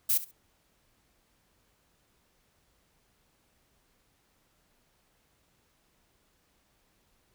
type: noise with echo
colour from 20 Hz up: violet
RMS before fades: -25 dBFS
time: 0.09-0.18 s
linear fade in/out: 10 ms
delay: 68 ms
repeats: 2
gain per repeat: -15 dB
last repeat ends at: 0.316 s
effects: pink hiss -70 dBFS RMS until 7.34 s